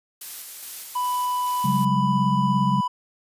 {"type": "noise with tremolo", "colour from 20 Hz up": "blue", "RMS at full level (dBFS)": -34, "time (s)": [0.21, 1.85], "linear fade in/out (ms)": 5, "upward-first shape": "square", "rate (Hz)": 2.4, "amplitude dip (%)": 25}
{"type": "tone", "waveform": "triangle", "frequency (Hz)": 992, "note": "B5", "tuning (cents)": 7, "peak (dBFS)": -20, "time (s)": [0.95, 2.88], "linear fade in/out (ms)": 10}
{"type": "chord", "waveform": "sine", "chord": "C# suspended fourth", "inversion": "none", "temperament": "equal with one note detuned", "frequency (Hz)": [138.59, 185, 202.3], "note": ["C#3", "F#3", "G#3"], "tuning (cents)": [0, 0, -45], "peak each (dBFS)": -24, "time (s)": [1.64, 2.81], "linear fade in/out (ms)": 10}
{"effects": ["resampled to 32000 Hz"]}